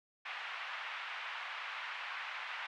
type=band-pass noise; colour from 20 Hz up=white; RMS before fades=-43 dBFS; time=0.25-2.67 s; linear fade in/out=10 ms; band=840 to 2700 Hz; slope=24 dB/octave; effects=none